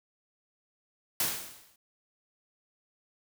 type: noise with exponential decay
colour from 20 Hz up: white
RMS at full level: -26 dBFS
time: 1.2-1.76 s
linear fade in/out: 2 ms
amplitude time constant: 120 ms
effects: none